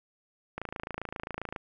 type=click train; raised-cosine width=0.5 ms; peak=-20 dBFS; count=28; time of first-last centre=0.58-1.562 s; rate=27.5 Hz; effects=none